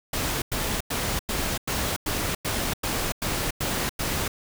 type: noise bursts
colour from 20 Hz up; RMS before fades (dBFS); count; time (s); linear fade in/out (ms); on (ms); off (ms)
pink; -27; 11; 0.13-4.28; 5; 290; 96
effects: none